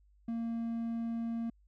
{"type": "tone", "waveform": "triangle", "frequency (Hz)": 230.4, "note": "A#3", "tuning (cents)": -20, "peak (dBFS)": -31, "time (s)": [0.28, 1.5], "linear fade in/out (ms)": 5, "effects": ["added 50 Hz sine -62 dBFS peak until 1.67 s"]}